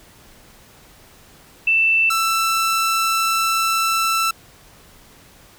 sine / sawtooth tone pair in turn, 2662 / 1331 Hz, E7 / E6, +16 / +16 cents, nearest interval octave, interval 1200 cents, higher first, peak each -13 dBFS, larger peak neither, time 1.67-2.1 / 2.1-4.31 s, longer second, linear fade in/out 5 ms, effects pink hiss -48 dBFS RMS until 5.58 s

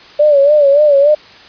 sine tone with vibrato, 578 Hz, D5, 28 cents flat, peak -5 dBFS, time 0.19-1.15 s, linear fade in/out 10 ms, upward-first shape sine, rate 3.5 Hz, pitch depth 82 cents each way, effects white hiss -38 dBFS RMS until 1.48 s + resampled to 11025 Hz

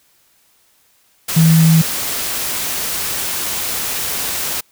sine tone in noise, 161.9 Hz, E3, 31 cents flat, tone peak -7 dBFS, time 1.36-1.82 s, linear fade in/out 10 ms, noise white, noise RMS -21 dBFS, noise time 1.28-4.61 s, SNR +11 dB, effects white hiss -56 dBFS RMS until 4.71 s

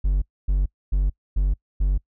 triangle tone bursts, 47.58 Hz, F#1, 49 cents sharp, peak -15 dBFS, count 5, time 0.04-1.98 s, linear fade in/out 10 ms, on 180 ms, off 260 ms, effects noise-tail reverb RT60 0.1 s tail -24 dB re dry

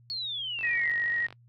sine exponential sweep, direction down, 4435 to 1975.5 Hz, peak -31 dBFS, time 0.1-0.91 s, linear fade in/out 0 ms
click train, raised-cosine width 0.3 ms, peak -29 dBFS, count 37, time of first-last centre 0.59-1.326 s, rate 48.9 Hz
sine tone with vibrato, 1889 Hz, A#6, 22 cents sharp, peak -26 dBFS, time 0.63-1.27 s, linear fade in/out 10 ms, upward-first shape square, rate 14 Hz, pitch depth 16 cents each way
effects noise-tail reverb RT60 0.1 s tail -26 dB re dry + added 119 Hz sine -55 dBFS peak until 1.48 s

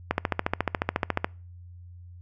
click train, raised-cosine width 0.5 ms, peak -8 dBFS, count 17, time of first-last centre 0.11-1.245 s, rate 14.1 Hz, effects noise-tail reverb RT60 0.4 s tail -26 dB re dry + added 88 Hz sine -43 dBFS peak until 2.21 s

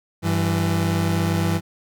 30% pulse tone pair together, 97.4 / 166.38 Hz, G2 / E3, -11 / +16 cents, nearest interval major sixth, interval 927 cents, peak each -19 dBFS, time 0.22-1.61 s, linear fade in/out 50 ms, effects none

